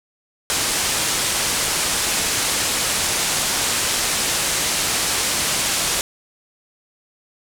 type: low-pass noise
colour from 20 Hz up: white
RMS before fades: -21 dBFS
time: 0.5-6.01 s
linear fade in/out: 0 ms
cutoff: 10000 Hz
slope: 24 dB/octave
effects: none